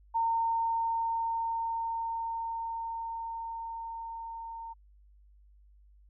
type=tone with level ramp; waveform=sine; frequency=914 Hz; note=A#5; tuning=34 cents flat; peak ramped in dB=-25 to -39 dBFS; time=0.14-4.74 s; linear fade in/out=20 ms; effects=added 50 Hz sine -56 dBFS peak until 6.09 s